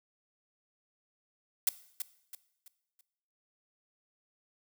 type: noise with echo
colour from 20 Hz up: blue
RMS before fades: -26 dBFS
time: 1.67-1.69 s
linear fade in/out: 2 ms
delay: 330 ms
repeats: 4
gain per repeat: -9 dB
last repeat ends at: 3.01 s
effects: noise-tail reverb RT60 0.8 s tail -17 dB re dry